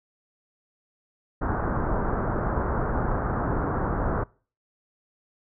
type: low-pass noise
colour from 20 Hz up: pink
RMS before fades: -26 dBFS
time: 1.41-4.24 s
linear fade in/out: 10 ms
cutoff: 1500 Hz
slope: 48 dB/octave
effects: noise-tail reverb RT60 0.4 s tail -24 dB re dry